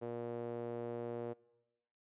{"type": "tone with band-pass filter", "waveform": "sawtooth", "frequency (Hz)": 118.6, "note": "A#2", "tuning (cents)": 30, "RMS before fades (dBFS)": -42, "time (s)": [0.01, 1.34], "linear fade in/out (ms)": 20, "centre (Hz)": 470, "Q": 2.3, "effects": ["noise-tail reverb RT60 1.0 s tail -23 dB re dry", "resampled to 8000 Hz"]}